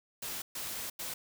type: noise bursts at uneven times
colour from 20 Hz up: white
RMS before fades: -39 dBFS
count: 3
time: 0.22-0.42 / 0.55-0.9 / 0.99-1.14 s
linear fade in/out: 5 ms
effects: none